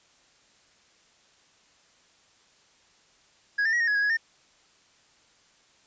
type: tone with pitch steps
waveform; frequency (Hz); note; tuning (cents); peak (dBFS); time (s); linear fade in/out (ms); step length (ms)
triangle; 1657 / 1796 / 1908 / 1848 / 1681 / 1651 / 1674 / 1817; G#6 / A6 / A#6 / A#6 / G#6 / G#6 / G#6 / A#6; -4 / +35 / +40 / -16 / +20 / -11 / +13 / -45; -20; 3.58-4.172; 10; 74
effects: white hiss -61 dBFS RMS until 5.86 s + resampled to 16000 Hz